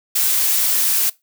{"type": "noise", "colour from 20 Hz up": "blue", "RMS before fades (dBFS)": -17, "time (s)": [0.15, 1.1], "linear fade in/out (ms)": 10, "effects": ["noise-tail reverb RT60 0.2 s tail -21 dB re dry"]}